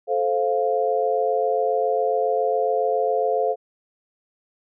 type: chord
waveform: sine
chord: F major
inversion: first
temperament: just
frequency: 436.5 / 523.8 / 698.5 Hz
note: A4 / C5 / F5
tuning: -14 / +2 / 0 cents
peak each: -23 dBFS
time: 0.07-3.56 s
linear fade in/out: 50 ms
effects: none